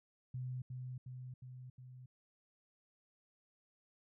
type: tone with echo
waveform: sine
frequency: 127 Hz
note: B2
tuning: 49 cents sharp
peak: -39 dBFS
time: 0.34-0.62 s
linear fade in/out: 5 ms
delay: 360 ms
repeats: 4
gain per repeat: -3 dB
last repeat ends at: 2.06 s
effects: none